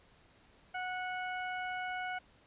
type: tone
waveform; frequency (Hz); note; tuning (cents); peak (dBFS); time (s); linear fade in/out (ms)
20% pulse; 735; F#5; -12; -31; 0.74-2.19; 10
effects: pink hiss -64 dBFS RMS until 2.46 s + resampled to 8000 Hz